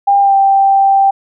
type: tone with pitch glide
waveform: sine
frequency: 800 to 784.4 Hz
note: G5 to G5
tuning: +35 to +1 cents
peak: -6 dBFS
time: 0.07-1.11 s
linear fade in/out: 10 ms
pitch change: -34 cents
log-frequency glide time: 0.2-0.35 s
effects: none